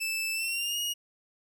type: tone with pitch glide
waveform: sawtooth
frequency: 2637 to 2876 Hz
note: E7 to F#7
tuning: 0 to -50 cents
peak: -26 dBFS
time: 0-0.94 s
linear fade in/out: 20 ms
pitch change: +150 cents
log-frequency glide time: 0.33-0.79 s
effects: none